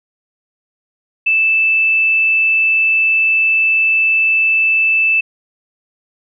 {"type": "tone", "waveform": "sine", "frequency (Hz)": 2637, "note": "E7", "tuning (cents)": 0, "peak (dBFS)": -10, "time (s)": [1.26, 5.21], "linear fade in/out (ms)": 10, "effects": []}